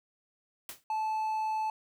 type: noise with exponential decay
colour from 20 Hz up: white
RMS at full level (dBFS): -38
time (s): 0.69-0.84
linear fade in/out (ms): 1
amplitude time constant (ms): 32
type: tone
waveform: triangle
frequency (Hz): 871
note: A5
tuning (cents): -18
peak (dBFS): -27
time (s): 0.9-1.7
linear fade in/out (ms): 2
effects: none